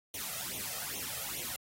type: noise with flanger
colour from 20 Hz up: white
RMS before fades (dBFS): -39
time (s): 0.14-1.56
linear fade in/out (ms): 2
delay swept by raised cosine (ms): 0.31 to 1.61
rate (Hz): 2.4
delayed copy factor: +0.85
effects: high-pass 60 Hz 12 dB/octave + AAC 48 kbps